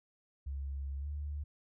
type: tone with pitch glide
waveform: sine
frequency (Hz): 69 to 73.1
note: C#2 to D2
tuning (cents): -7 to -7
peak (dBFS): -36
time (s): 0.46-1.44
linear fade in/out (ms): 10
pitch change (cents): +100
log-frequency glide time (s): 1-1.07
effects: none